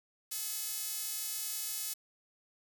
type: tone with high-pass filter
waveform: sawtooth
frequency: 429 Hz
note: A4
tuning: 44 cents flat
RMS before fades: -38 dBFS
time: 0.31-1.94 s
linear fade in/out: 10 ms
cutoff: 7500 Hz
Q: 0.63
effects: 10-bit